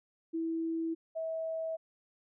sine tone pair in turn, 327.4 / 647.3 Hz, E4 / E5, -12 / -32 cents, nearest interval octave, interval 1180 cents, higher second, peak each -31 / -33 dBFS, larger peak first, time 0.33-0.95 / 1.15-1.77 s, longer neither, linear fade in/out 20 ms, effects none

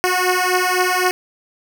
10% pulse beating tone pair, 363.2 / 367.1 Hz, F#4 / F#4, -32 / -14 cents, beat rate 3.9 Hz, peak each -10 dBFS, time 0.04-1.11 s, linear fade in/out 0 ms, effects none

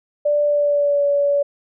sine tone with pitch glide, 587.3 to 570.6 Hz, D5 to C#5, 0 to +50 cents, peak -14 dBFS, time 0.25-1.43 s, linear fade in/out 10 ms, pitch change -50 cents, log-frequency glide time 0.43-1.05 s, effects none

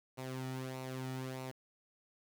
sawtooth tone with flanger, 130 Hz, C3, 11 cents flat, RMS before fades -42 dBFS, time 0.17-1.52 s, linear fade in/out 20 ms, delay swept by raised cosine 0.6 to 1.9 ms, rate 1.6 Hz, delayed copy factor -0.5, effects 10-bit

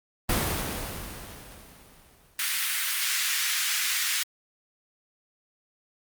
pink noise with exponential decay, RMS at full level -24 dBFS, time 0.29-2.59 s, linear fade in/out 5 ms, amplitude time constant 500 ms
pink high-pass noise, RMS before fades -27 dBFS, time 2.39-4.23 s, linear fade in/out 2 ms, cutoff 1600 Hz, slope 24 dB/octave
effects Opus 32 kbps

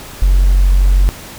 triangle tone, 46.25 Hz, F#1, in tune, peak -3 dBFS, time 0.22-1.09 s, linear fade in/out 0 ms, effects tanh soft clip ceiling -3 dBFS + pink hiss -32 dBFS RMS until 1.38 s

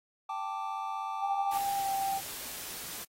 triangle chord, G suspended second, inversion none, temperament equal, 784 / 880 / 1174.7 Hz, G5 / A5 / D6, 0 / 0 / 0 cents, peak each -36 dBFS, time 0.29-1.58 s, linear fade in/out 5 ms
sine tone with pitch glide, 796 to 782.3 Hz, G5 to G5, +26 to -4 cents, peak -29 dBFS, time 1.2-2.21 s, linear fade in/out 50 ms, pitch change -30 cents, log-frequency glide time 1.74-1.89 s
white noise, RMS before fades -41 dBFS, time 1.51-3.05 s, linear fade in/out 20 ms
effects AAC 48 kbps

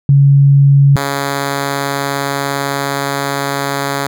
sine / 5% pulse tone pair in turn, 139.8 / 139.8 Hz, C#3 / C#3, +15 / +15 cents, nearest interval unison, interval 0 cents, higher neither, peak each -4 dBFS, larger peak neither, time 0.09-0.96 / 0.96-4.07 s, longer second, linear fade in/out 2 ms, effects none

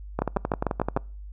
two click trains, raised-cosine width 1 ms, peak -11 / -9 dBFS, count 10 / 6, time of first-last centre 0.19-0.973 / 0.22-0.965 s, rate 11.5 / 6.71 Hz, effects noise-tail reverb RT60 0.4 s tail -26 dB re dry + added 50 Hz sine -37 dBFS peak until 1.32 s

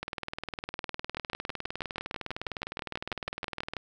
two click trains, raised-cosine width 0.3 ms, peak -18 / -17 dBFS, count 74 / 17, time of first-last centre 0.03-3.736 / 1.17-3.767 s, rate 19.7 / 6.16 Hz, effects none

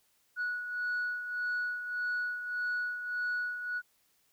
sine beating tone pair, 1466 / 1467.7 Hz, F#6 / F#6, -16 / -14 cents, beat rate 1.7 Hz, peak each -31 / -38 dBFS, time 0.36-3.82 s, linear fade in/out 50 ms, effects tanh soft clip ceiling -28 dBFS + white hiss -71 dBFS RMS until 4.32 s

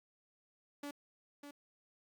sawtooth tone with echo, 287.6 Hz, D4, 36 cents flat, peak -38 dBFS, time 0.83-0.91 s, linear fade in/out 5 ms, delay 600 ms, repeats 1, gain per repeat -7 dB, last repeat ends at 1.51 s, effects Opus 48 kbps

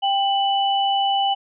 sine tone pair together, 790 / 2977 Hz, G5 / F#7, +13 / +10 cents, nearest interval octave + major seventh, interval 2297 cents, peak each -18 / -23 dBFS, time 0.02-1.35 s, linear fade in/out 20 ms, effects none

